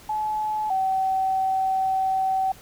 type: tone pair in turn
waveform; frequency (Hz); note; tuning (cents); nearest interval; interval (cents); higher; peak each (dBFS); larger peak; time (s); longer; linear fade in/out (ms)
sine; 857 / 763.5; A5 / G5; -46 / -46; major second; 200; first; -23 / -20; second; 0.09-0.7 / 0.7-2.52; second; 5
effects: pink hiss -48 dBFS RMS until 2.61 s